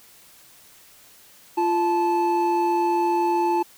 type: tone pair together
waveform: triangle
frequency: 345.7 / 872.5 Hz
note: F4 / A5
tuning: -18 / -15 cents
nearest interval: octave + major third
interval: 1603 cents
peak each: -20 / -19 dBFS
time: 1.57-3.63 s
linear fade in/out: 10 ms
effects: white hiss -51 dBFS RMS until 3.77 s